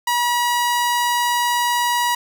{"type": "tone", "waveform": "sawtooth", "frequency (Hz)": 964, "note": "B5", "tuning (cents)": -42, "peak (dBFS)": -13, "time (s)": [0.07, 2.15], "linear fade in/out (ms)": 5, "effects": []}